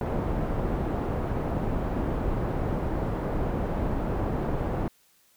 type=low-pass noise; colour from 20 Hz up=pink; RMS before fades=-28 dBFS; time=0.01-4.88 s; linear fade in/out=2 ms; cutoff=790 Hz; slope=12 dB/octave; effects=white hiss -63 dBFS RMS until 5.36 s